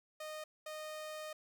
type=tone bursts at uneven times; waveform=sawtooth; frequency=617 Hz; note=D#5; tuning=15 cents flat; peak=-39 dBFS; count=2; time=0.2-0.44 / 0.66-1.33 s; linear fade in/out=5 ms; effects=none